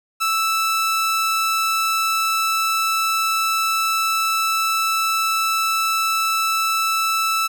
sawtooth tone, 1318.5 Hz, E6, in tune, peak -14 dBFS, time 0.2-7.48 s, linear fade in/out 20 ms, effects none

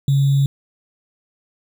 sine tone with sample-and-hold, 138.59 Hz, C#3, in tune, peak -12 dBFS, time 0.08-0.46 s, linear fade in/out 2 ms, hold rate 3675 Hz, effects none

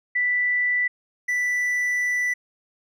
sine / triangle tone pair in turn, 1975.5 / 1975.5 Hz, B6 / B6, 0 / 0 cents, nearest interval unison, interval 0 cents, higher neither, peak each -19 dBFS, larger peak neither, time 0.15-0.88 / 1.28-2.34 s, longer second, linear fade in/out 10 ms, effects none

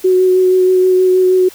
sine tone with vibrato, 370 Hz, F#4, in tune, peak -7 dBFS, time 0.04-1.49 s, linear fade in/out 10 ms, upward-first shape sine, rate 6.3 Hz, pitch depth 13 cents each way, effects white hiss -38 dBFS RMS until 1.54 s

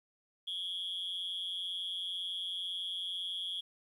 sine tone with amplitude modulation, 3322 Hz, G#7, in tune, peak -30 dBFS, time 0.47-3.61 s, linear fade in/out 10 ms, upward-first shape sine, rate 182 Hz, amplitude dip 90%, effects tanh soft clip ceiling -31 dBFS + 11-bit

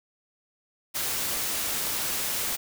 white noise, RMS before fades -29 dBFS, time 0.94-2.57 s, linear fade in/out 20 ms, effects none

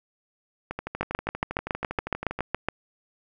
two click trains, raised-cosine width 0.5 ms, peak -9 / -16 dBFS, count 13 / 22, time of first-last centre 1.01-2.686 / 0.71-2.39 s, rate 7.16 / 12.5 Hz, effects none

